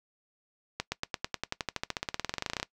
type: accelerating click train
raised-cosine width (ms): 0.2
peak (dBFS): -13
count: 29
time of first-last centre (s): 0.8-2.629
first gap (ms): 120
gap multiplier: 0.95
effects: noise-tail reverb RT60 0.1 s tail -20 dB re dry